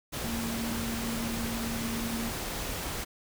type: tone in noise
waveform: sine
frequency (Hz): 230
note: A#3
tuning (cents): -23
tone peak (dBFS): -33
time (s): 0.23-2.3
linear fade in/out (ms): 20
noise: pink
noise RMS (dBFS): -35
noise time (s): 0.12-3.05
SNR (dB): -1
effects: none